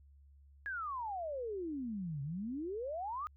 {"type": "exponential two-way sweep", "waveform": "sine", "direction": "down then up", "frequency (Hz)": [1689, 134.7, 1272], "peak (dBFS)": -37, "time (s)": [0.66, 3.27], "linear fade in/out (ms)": 0, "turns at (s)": 2.22, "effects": ["added 70 Hz sine -58 dBFS peak until 3.36 s"]}